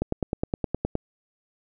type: click train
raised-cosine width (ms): 2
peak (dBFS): -11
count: 10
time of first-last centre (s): 0.02-0.954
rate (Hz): 9.64
effects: none